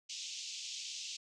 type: band-pass noise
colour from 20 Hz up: white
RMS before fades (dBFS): -44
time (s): 0.09-1.17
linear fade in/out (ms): 10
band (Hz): 2600 to 6900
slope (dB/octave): 48
effects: none